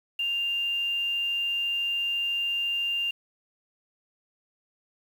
sine tone with quantisation, 2794 Hz, F7, in tune, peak -25 dBFS, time 0.19-3.11 s, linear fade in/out 5 ms, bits 8, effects none

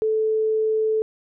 sine tone, 437 Hz, A4, 12 cents flat, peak -18 dBFS, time 0.02-1.02 s, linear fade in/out 0 ms, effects none

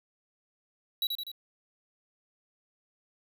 square tone with echo, 3907 Hz, B7, 19 cents flat, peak -27 dBFS, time 1.02-1.07 s, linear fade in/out 2 ms, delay 82 ms, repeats 3, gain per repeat -4 dB, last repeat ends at 1.316 s, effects none

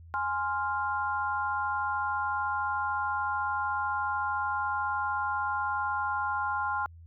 sine chord, F minor, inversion first, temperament equal, 830.6 / 1046.5 / 1396.9 Hz, Ab5 / C6 / F6, 0 / 0 / 0 cents, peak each -32 dBFS, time 0.14-6.86 s, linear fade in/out 0 ms, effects added 83 Hz sine -47 dBFS peak until 7.06 s

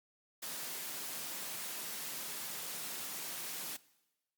white high-pass noise, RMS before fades -42 dBFS, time 0.42-3.77 s, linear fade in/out 10 ms, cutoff 130 Hz, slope 48 dB/octave, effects noise-tail reverb RT60 1.0 s tail -20 dB re dry + Opus 48 kbps

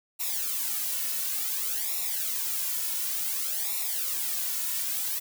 blue noise with flanger, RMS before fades -30 dBFS, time 0.19-5.2 s, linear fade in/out 20 ms, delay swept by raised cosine 0.63 to 2.53 ms, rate 0.56 Hz, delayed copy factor -0.85, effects none

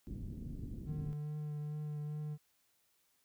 pink low-pass noise, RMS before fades -44 dBFS, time 0.07-1.13 s, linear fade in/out 0 ms, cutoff 280 Hz, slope 24 dB/octave
triangle tone with vibrato, 149.9 Hz, D3, 36 cents sharp, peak -36 dBFS, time 0.85-2.38 s, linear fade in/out 50 ms, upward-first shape triangle, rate 2.4 Hz, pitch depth 19 cents each way
effects white hiss -75 dBFS RMS until 3.24 s

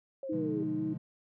sine linear sweep, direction down, 550 to 394.6 Hz, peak -36 dBFS, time 0.23-0.63 s, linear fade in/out 2 ms
sine tone with vibrato, 312.2 Hz, D#4, 6 cents sharp, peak -31 dBFS, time 0.29-0.94 s, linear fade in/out 10 ms, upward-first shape square, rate 4 Hz, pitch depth 15 cents each way
triangle chord, B diminished seventh, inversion none, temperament equal with one note detuned, 123.47 / 146.83 / 174.61 / 209.7 Hz, B2 / D3 / F3 / Ab3, 0 / 0 / 0 / +17 cents, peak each -42 / -40 / -39 / -40 dBFS, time 0.32-0.98 s, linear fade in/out 10 ms
effects none

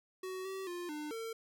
square tone with pitch steps, 373.7 / 383.2 / 351.5 / 300.2 / 452.4 Hz, F#4 / G4 / F4 / D4 / A4, +17 / -39 / +11 / +38 / +48 cents, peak -40 dBFS, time 0.23-1.33 s, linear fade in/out 5 ms, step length 220 ms, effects none

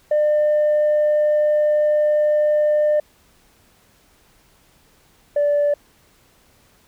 sine tone pair in turn, 601 / 582.2 Hz, D5 / D5, +40 / -15 cents, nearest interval minor second, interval 55 cents, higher first, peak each -12 / -13 dBFS, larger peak first, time 0.11-3 / 5.36-5.74 s, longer first, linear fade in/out 5 ms, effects tanh soft clip ceiling -12 dBFS + pink hiss -56 dBFS RMS until 6.87 s

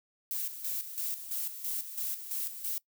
violet noise with tremolo, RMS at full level -34 dBFS, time 0.31-2.78 s, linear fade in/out 0 ms, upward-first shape square, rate 3 Hz, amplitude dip 65%, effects noise-tail reverb RT60 0.1 s tail -22 dB re dry

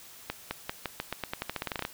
accelerating click train, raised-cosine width 0.3 ms, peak -15 dBFS, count 18, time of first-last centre 0.3-1.851 s, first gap 210 ms, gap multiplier 0.88, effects white hiss -50 dBFS RMS until 1.93 s

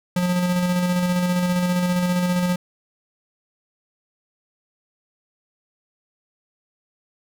square tone with tremolo, 178.9 Hz, F3, 42 cents sharp, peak -18 dBFS, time 0.16-2.56 s, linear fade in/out 5 ms, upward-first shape square, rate 15 Hz, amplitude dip 30%, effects none

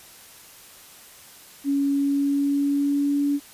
sine tone with pitch glide, 279.9 to 285.5 Hz, C#4 to D4, +17 to -49 cents, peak -19 dBFS, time 1.64-3.4 s, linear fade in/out 50 ms, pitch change +34 cents, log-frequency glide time 1.89-3.28 s, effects white hiss -47 dBFS RMS until 3.53 s + resampled to 32000 Hz

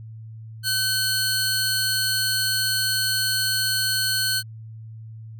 sawtooth tone pair together, 1527 / 4316 Hz, G6 / C#8, -46 / -47 cents, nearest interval octave + tritone, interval 1799 cents, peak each -21 / -20 dBFS, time 0.63-4.43 s, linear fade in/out 50 ms, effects added 111 Hz sine -36 dBFS peak until 5.39 s

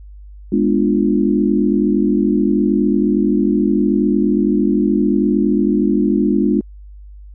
sine chord, G# diminished seventh, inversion none, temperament equal with one note detuned, 207.7 / 246.9 / 296 / 349.2 Hz, G#3 / B3 / D4 / F4, 0 / 0 / +14 / 0 cents, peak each -16 / -19 / -17 / -19 dBFS, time 0.52-6.61 s, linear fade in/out 5 ms, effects added 50 Hz sine -34 dBFS peak until 7.34 s

